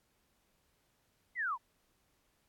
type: linear sweep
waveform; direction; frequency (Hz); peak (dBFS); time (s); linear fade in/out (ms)
sine; down; 2093 to 880; -32; 1.35-1.58; 50
effects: pink hiss -75 dBFS RMS until 2.48 s + AAC 64 kbps